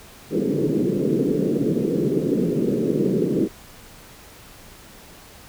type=band-pass noise; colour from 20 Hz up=white; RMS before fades=-21 dBFS; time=0.3-3.49 s; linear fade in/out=50 ms; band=140 to 450 Hz; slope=48 dB/octave; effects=pink hiss -45 dBFS RMS until 5.48 s